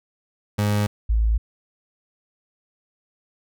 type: tone pair in turn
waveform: 30% pulse / sine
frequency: 103.83 / 55 Hz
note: G#2 / A1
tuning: 0 / 0 cents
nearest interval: major seventh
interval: 1100 cents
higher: first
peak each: -16 / -16 dBFS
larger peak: neither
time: 0.58-0.87 / 1.09-1.38 s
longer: neither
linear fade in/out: 10 ms
effects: none